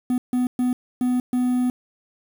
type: tone bursts at uneven times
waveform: triangle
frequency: 249.4 Hz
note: B3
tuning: 17 cents sharp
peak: -16 dBFS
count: 5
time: 0.1-0.18 / 0.33-0.47 / 0.59-0.73 / 1.01-1.2 / 1.33-1.7 s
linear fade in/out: 2 ms
effects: 7-bit